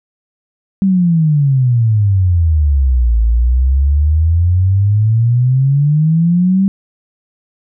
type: exponential two-way sweep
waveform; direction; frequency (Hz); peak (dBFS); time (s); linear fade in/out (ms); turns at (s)
sine; down then up; 197.4 to 55 to 197.4; -8; 0.82-6.68; 0; 3.2
effects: none